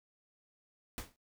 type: noise with exponential decay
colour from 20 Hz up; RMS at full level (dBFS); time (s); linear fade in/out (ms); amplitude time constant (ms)
pink; -38; 0.98-1.16; 0; 37
effects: noise-tail reverb RT60 0.1 s tail -18 dB re dry